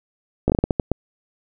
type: slowing click train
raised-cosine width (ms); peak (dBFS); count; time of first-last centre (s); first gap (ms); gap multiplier
2; -4; 9; 0.48-0.917; 17; 1.32
effects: none